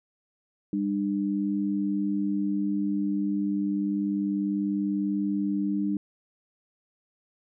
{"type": "tone pair together", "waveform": "sine", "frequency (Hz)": [199.53, 299.8], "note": ["G3", "D4"], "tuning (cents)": [31, 36], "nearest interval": "perfect fifth", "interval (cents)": 705, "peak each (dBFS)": -27, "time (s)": [0.73, 5.97], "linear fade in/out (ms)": 2, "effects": []}